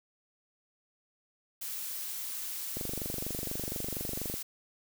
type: noise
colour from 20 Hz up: blue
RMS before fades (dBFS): -38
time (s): 1.61-4.43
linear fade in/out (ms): 10
type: click train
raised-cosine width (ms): 2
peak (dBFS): -24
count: 39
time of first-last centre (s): 2.77-4.34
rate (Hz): 24.2
effects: none